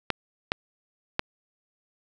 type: clicks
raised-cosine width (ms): 0.3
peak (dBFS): -7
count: 3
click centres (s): 0.103 / 0.519 / 1.194
effects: none